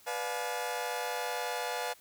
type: chord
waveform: sawtooth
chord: B diminished seventh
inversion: none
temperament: just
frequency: 493.9 / 592.7 / 711.2 / 853.4 Hz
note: B4 / D5 / F5 / Ab5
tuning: 0 / +16 / +31 / +47 cents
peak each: -34 / -38 / -34 / -34 dBFS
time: 0.06-1.94 s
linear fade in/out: 20 ms
effects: white hiss -59 dBFS RMS until 2 s